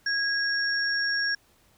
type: tone pair together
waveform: sine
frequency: 1645 / 5533 Hz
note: G#6 / F8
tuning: -17 / -17 cents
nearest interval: octave + major sixth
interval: 2100 cents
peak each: -25 / -29 dBFS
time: 0.06-1.35 s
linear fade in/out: 5 ms
effects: pink hiss -62 dBFS RMS until 1.77 s